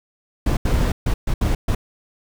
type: noise bursts at uneven times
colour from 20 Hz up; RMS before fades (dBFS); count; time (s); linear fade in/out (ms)
brown; -18; 6; 0.46-0.57 / 0.65-0.92 / 1.06-1.14 / 1.27-1.34 / 1.41-1.55 / 1.68-1.75; 5
effects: none